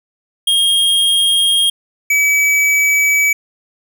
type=tone pair in turn; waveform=square; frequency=3242 / 2287 Hz; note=G#7 / D7; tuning=-42 / -47 cents; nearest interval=tritone; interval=605 cents; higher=first; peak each=-11 dBFS; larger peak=neither; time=0.47-1.7 / 2.1-3.33 s; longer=neither; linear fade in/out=5 ms; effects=none